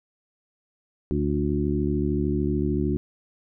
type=harmonic tone with a mistuned harmonic; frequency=73.42 Hz; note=D2; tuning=in tune; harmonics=1 / 2 / 3 / 4 / 5; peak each=-28 / -28 / -28 / -28 / -28 dBFS; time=1.11-2.97 s; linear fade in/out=0 ms; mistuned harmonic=5; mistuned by=-25 cents; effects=none